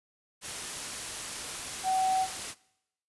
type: tone in noise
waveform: sine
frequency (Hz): 756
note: F#5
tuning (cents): +37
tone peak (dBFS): -25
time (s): 1.83-2.27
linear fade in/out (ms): 50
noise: white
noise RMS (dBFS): -37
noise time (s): 0.41-2.55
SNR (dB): +9
effects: noise-tail reverb RT60 0.8 s tail -21 dB re dry + resampled to 24000 Hz